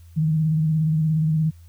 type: tone with vibrato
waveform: sine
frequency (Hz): 156.9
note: D#3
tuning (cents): +15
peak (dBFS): -17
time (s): 0.16-1.51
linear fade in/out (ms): 20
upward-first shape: square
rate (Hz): 17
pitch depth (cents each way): 35
effects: added 84 Hz sine -43 dBFS peak until 1.68 s + white hiss -61 dBFS RMS until 1.68 s